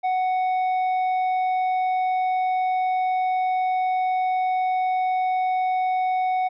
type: tone with tanh clipping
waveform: triangle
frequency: 742 Hz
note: F#5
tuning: 5 cents sharp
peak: -21 dBFS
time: 0.03-6.49 s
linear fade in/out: 20 ms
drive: 10 dB
effects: none